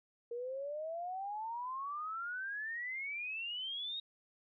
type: exponential sweep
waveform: sine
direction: up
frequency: 466.2 to 3785 Hz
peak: -38 dBFS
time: 0.31-4 s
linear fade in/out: 5 ms
effects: none